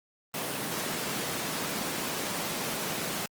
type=high-pass noise; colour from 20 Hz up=pink; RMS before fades=-33 dBFS; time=0.34-3.26 s; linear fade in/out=2 ms; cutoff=150 Hz; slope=24 dB/octave; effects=Opus 24 kbps